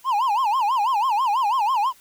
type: tone with vibrato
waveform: triangle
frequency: 932.3 Hz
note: A#5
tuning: in tune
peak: -16 dBFS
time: 0.04-1.93 s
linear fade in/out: 50 ms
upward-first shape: sine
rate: 6.1 Hz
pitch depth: 250 cents each way
effects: white hiss -53 dBFS RMS until 2 s